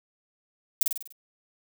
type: noise with echo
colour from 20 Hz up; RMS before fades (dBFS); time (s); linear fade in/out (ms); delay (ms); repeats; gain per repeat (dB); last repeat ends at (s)
violet; -19; 0.81-0.83; 2; 49; 6; -5; 1.124
effects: none